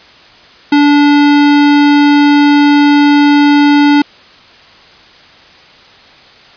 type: tone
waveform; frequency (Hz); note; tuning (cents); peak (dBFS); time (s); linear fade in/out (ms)
square; 290; D4; -22; -5; 0.72-4.02; 5
effects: white hiss -39 dBFS RMS until 6.56 s + resampled to 11025 Hz